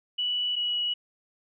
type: tone pair in turn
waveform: sine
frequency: 2953 / 2926 Hz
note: F#7 / F#7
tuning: -4 / -20 cents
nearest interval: unison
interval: 16 cents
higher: first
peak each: -25 dBFS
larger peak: neither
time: 0.18-0.56 / 0.56-0.94 s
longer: neither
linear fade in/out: 10 ms
effects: none